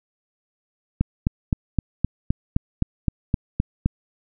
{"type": "click train", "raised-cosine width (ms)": 5, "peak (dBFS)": -6, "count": 12, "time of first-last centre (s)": [1.01, 3.86], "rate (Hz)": 3.86, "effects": []}